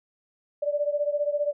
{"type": "beating tone pair", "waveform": "sine", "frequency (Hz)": [581, 596], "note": ["D5", "D5"], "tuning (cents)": [-19, 25], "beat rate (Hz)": 15, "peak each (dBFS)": [-25, -28], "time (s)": [0.62, 1.53], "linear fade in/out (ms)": 10, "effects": []}